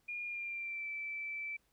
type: tone with pitch glide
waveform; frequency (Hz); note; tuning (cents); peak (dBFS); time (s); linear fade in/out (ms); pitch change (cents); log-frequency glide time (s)
sine; 2423 to 2323; D#7 to D7; -47 to -20; -38; 0.08-1.57; 10; -73; 0.25-0.88
effects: pink hiss -75 dBFS RMS until 1.72 s